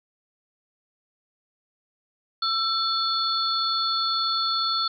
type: tone cluster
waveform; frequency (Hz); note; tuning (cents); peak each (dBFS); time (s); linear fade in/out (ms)
sine; 1339 / 3506 / 4369; E6 / A7 / C#8; +27 / -7 / -26; -26 / -29 / -25; 2.42-4.88; 5
effects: none